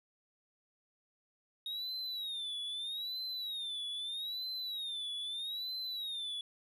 triangle tone with vibrato, 3729 Hz, A#7, in tune, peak -36 dBFS, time 1.66-6.41 s, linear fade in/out 2 ms, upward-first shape sine, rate 0.79 Hz, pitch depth 150 cents each way, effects none

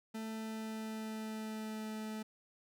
40% pulse tone with pitch glide, 221 to 217.1 Hz, A3 to A3, +8 to -23 cents, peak -39 dBFS, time 0.14-2.23 s, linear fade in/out 10 ms, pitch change -31 cents, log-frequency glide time 0.25-1.89 s, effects none

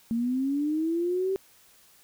sine linear sweep, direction up, 225.7 to 389.3 Hz, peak -24 dBFS, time 0.11-1.36 s, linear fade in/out 0 ms, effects white hiss -58 dBFS RMS until 2.03 s

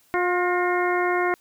harmonic tone with a mistuned harmonic, 356.2 Hz, F4, 34 cents sharp, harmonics 1 / 2 / 3 / 4 / 5 / 6, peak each -23 / -26 / -28 / -29 / -30 / -31 dBFS, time 0.14-1.34 s, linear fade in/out 0 ms, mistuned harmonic 5, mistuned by +47 cents, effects white hiss -60 dBFS RMS until 1.4 s

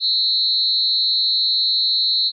sine tone with amplitude modulation, 4077 Hz, C8, 46 cents flat, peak -11 dBFS, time 0-2.32 s, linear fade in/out 50 ms, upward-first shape sine, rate 288 Hz, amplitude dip 100%, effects none

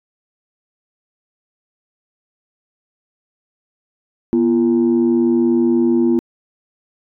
sine tone pair together, 241.9 / 342.1 Hz, B3 / F4, -36 / -36 cents, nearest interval tritone, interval 600 cents, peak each -13 dBFS, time 4.33-6.19 s, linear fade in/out 0 ms, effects tanh soft clip ceiling -7 dBFS

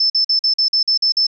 sine tone bursts, 5274 Hz, E8, in tune, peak -12 dBFS, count 9, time 0-1.268 s, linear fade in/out 5 ms, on 100 ms, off 46 ms, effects none

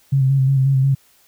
sine tone with vibrato, 134.7 Hz, C#3, 49 cents flat, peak -12 dBFS, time 0.12-0.95 s, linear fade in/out 10 ms, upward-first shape square, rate 5.6 Hz, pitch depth 31 cents each way, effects white hiss -55 dBFS RMS until 1.27 s

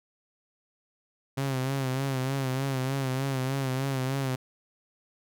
sawtooth tone with vibrato, 133.3 Hz, C3, 33 cents sharp, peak -23 dBFS, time 1.37-4.36 s, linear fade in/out 10 ms, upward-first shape sine, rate 3.3 Hz, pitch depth 60 cents each way, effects none

